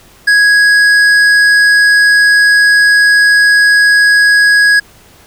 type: tone with hard clipping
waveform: triangle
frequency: 1661.2 Hz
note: G#6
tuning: in tune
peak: -6 dBFS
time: 0.27-4.8 s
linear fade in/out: 10 ms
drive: 12 dB
effects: pink hiss -42 dBFS RMS until 5.26 s